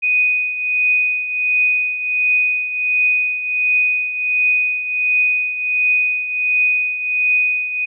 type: tone with tremolo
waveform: sine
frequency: 2489 Hz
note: D#7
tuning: in tune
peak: -11 dBFS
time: 0.02-7.86 s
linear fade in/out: 20 ms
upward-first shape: triangle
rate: 1.4 Hz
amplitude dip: 70%
effects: none